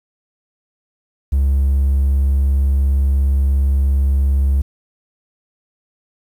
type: tone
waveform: triangle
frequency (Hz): 68.6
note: C#2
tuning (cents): -17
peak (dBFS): -9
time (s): 1.32-4.62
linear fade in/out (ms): 10
effects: tanh soft clip ceiling -6 dBFS + 8-bit